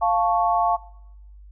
sine chord, F augmented, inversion none, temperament equal, 698.5 / 880 / 1108.7 Hz, F5 / A5 / C#6, 0 / 0 / 0 cents, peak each -20 / -22 / -23 dBFS, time 0.01-0.77 s, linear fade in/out 20 ms, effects noise-tail reverb RT60 0.8 s tail -21 dB re dry + added 50 Hz sine -42 dBFS peak until 1.51 s

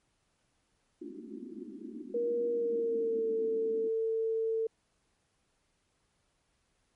white band-pass noise, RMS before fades -44 dBFS, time 1.01-3.89 s, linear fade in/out 10 ms, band 210 to 370 Hz, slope 96 dB/octave
sine tone with pitch glide, 474.4 to 447.8 Hz, A#4 to A4, +30 to +30 cents, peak -28 dBFS, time 2.14-4.67 s, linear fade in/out 5 ms, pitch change -100 cents, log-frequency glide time 2.47-3.3 s
effects pink hiss -75 dBFS RMS until 6.95 s + MP3 48 kbps

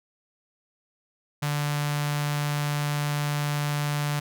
sawtooth tone with notch filter, 146.7 Hz, D3, 2 cents flat, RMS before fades -27 dBFS, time 1.42-4.2 s, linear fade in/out 10 ms, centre 360 Hz, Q 0.6, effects none

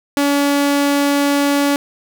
sawtooth tone, 284.3 Hz, C#4, 44 cents sharp, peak -9 dBFS, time 0.17-1.76 s, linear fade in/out 0 ms, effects none

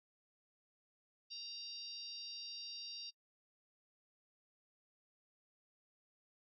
harmonic tone, 933 Hz, A#5, 1 cent sharp, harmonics 3 / 4 / 5 / 6, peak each -55 / -54 / -47 / -53 dBFS, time 1.3-3.11 s, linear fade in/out 20 ms, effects noise-tail reverb RT60 0.1 s tail -25 dB re dry

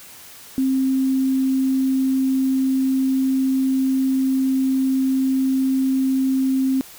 sine tone with quantisation, 264.4 Hz, C4, 18 cents sharp, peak -16 dBFS, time 0.58-6.81 s, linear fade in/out 0 ms, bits 7, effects white hiss -42 dBFS RMS until 6.98 s

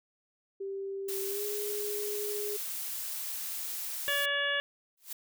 sine tone with pitch glide, 391.4 to 414.7 Hz, G4 to G#4, -3 to -3 cents, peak -34 dBFS, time 0.6-2.57 s, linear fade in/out 10 ms, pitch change +100 cents, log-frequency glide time 1.25-1.45 s
blue noise, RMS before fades -37 dBFS, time 1.08-4.26 s, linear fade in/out 10 ms
harmonic tone, 570 Hz, C#5, 48 cents sharp, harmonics 1 / 2 / 3 / 4 / 5 / 6, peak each -36 / -41 / -30 / -42 / -35 / -37 dBFS, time 4.08-4.6 s, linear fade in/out 0 ms
blue noise with exponential growth, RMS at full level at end -35 dBFS, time 4.97-5.13 s, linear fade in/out 5 ms, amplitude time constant 33 ms
effects none

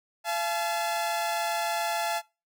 sawtooth tone pair together, 683 / 860.5 Hz, F5 / A5, -39 / -39 cents, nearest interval major third, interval 400 cents, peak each -26 dBFS, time 0.24-2.22 s, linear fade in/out 50 ms, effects noise-tail reverb RT60 0.3 s tail -24 dB re dry

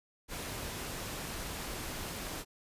pink noise, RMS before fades -40 dBFS, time 0.28-2.45 s, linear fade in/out 50 ms, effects resampled to 32000 Hz

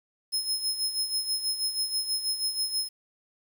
sawtooth tone with tremolo, 5160 Hz, E8, 38 cents flat, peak -22 dBFS, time 0.32-2.89 s, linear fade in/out 20 ms, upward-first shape sine, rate 6.2 Hz, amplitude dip 65%, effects 9-bit

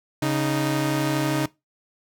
sawtooth tone pair together, 138.8 / 309.8 Hz, C#3 / D#4, +3 / -7 cents, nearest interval octave + major second, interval 1390 cents, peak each -20 dBFS, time 0.22-1.46 s, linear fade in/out 5 ms, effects noise-tail reverb RT60 0.2 s tail -20 dB re dry

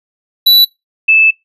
square / sine tone pair in turn, 3951 / 2625 Hz, B7 / E7, 0 / -8 cents, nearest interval perfect fifth, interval 708 cents, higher first, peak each -4 dBFS, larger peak neither, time 0.46-0.65 / 1.08-1.31 s, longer second, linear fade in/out 10 ms, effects noise-tail reverb RT60 0.2 s tail -23 dB re dry + resampled to 32000 Hz

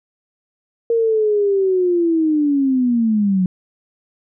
sine linear sweep, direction down, 466.2 to 180 Hz, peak -13 dBFS, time 0.9-3.46 s, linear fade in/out 2 ms, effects none

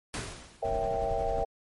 pink noise with exponential decay, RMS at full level -33 dBFS, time 0.14-0.88 s, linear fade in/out 0 ms, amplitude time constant 160 ms
sine chord, A# diminished seventh, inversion none, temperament equal, 466.2 / 554.4 / 659.3 / 784 Hz, A#4 / C#5 / E5 / G5, 0 / 0 / 0 / 0 cents, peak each -34 / -35 / -32 / -32 dBFS, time 0.62-1.45 s, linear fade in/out 10 ms
brown noise with tremolo, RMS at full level -35 dBFS, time 0.64-1.44 s, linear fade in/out 10 ms, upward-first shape triangle, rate 11 Hz, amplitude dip 35%
effects MP3 48 kbps

